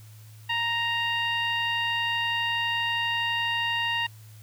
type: tone with low-pass filter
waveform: 15% pulse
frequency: 932.3 Hz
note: A#5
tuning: in tune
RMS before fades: -27 dBFS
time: 0.49-4.07 s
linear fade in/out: 10 ms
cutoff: 2800 Hz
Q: 2
effects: added 108 Hz sine -45 dBFS peak until 4.42 s + white hiss -56 dBFS RMS until 4.42 s